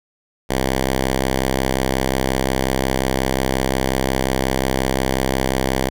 5% pulse tone, 65.6 Hz, C2, 5 cents sharp, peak -6 dBFS, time 0.49-5.9 s, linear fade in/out 20 ms, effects none

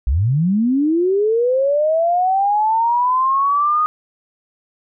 sine linear sweep, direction up, 54.4 to 1244.5 Hz, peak -13 dBFS, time 0.07-3.86 s, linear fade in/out 0 ms, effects none

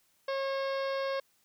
harmonic tone with a mistuned harmonic, 543 Hz, C#5, 36 cents flat, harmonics 1 / 2 / 3 / 4 / 5 / 6 / 7 / 8 / 9 / 10, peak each -31 / -38 / -42 / -46 / -50 / -51 / -50 / -50 / -52 / -54 dBFS, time 0.28-1.2 s, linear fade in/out 5 ms, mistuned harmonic 7, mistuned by -39 cents, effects white hiss -70 dBFS RMS until 1.44 s

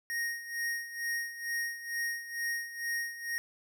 square tone with tremolo, 1866 Hz, A#6, 1 cent sharp, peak -31 dBFS, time 0.1-3.38 s, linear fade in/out 0 ms, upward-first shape sine, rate 2.2 Hz, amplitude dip 75%, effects none

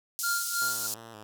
pink band-pass noise, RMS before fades -33 dBFS, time 0.19-0.94 s, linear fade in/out 0 ms, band 5000 to 16000 Hz, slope 24 dB/octave
square tone with tremolo, 1396.9 Hz, F6, in tune, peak -27 dBFS, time 0.23-0.87 s, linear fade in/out 10 ms, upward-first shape sine, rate 3.1 Hz, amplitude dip 85%
5% pulse tone with vibrato, 110 Hz, A2, in tune, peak -33 dBFS, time 0.62-1.23 s, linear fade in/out 0 ms, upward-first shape square, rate 2.9 Hz, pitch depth 66 cents each way
effects none

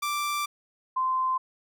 sawtooth / sine tone pair in turn, 1174.7 / 1036.5 Hz, D6 / C6, 0 / -17 cents, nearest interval major second, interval 217 cents, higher first, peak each -23 dBFS, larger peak neither, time 0.02-0.46 / 0.96-1.38 s, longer first, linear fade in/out 10 ms, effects none

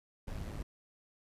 brown noise with amplitude modulation, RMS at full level -38 dBFS, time 0.27-0.63 s, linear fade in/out 10 ms, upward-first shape sine, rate 106 Hz, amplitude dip 60%, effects resampled to 32000 Hz

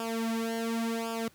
sawtooth tone with flanger, 227.7 Hz, A#3, 40 cents flat, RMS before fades -32 dBFS, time 0-1.28 s, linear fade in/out 0 ms, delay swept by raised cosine 0.49 to 3.59 ms, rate 0.91 Hz, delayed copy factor -0.85, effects pink hiss -61 dBFS RMS until 1.34 s + high-pass 80 Hz 12 dB/octave

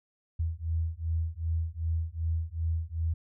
sine beating tone pair, 80.6 / 83.2 Hz, E2 / E2, -38 / +17 cents, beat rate 2.6 Hz, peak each -31 dBFS, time 0.39-3.14 s, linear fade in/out 10 ms, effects none

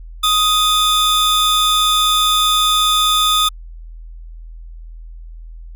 45% pulse tone pair together, 1248 / 3535 Hz, D#6 / A7, +5 / +7 cents, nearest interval octave + tritone, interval 1802 cents, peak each -15 dBFS, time 0.23-3.49 s, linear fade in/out 10 ms, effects added 41 Hz sine -31 dBFS peak until 5.75 s

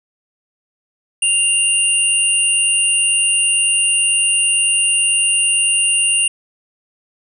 sine tone pair together, 2789 / 9349 Hz, F7 / D9, -3 / -9 cents, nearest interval octave + major sixth, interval 2094 cents, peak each -15 dBFS, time 1.22-6.28 s, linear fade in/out 5 ms, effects none

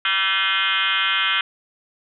sine tone with frequency modulation, 2294 Hz, D7, 41 cents flat, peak -17 dBFS, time 0.05-1.41 s, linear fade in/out 2 ms, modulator 189 Hz, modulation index 5.6, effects none

